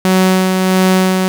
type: tone with tremolo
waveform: sawtooth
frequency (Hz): 186.8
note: F#3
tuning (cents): +17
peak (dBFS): -4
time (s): 0.05-1.28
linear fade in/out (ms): 0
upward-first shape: sine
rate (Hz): 1.5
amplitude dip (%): 35
effects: 7-bit